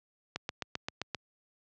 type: click train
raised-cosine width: 0.2 ms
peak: -16 dBFS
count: 7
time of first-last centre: 0.36-1.147 s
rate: 7.62 Hz
effects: high-pass 80 Hz 12 dB/octave + low-pass 6000 Hz 12 dB/octave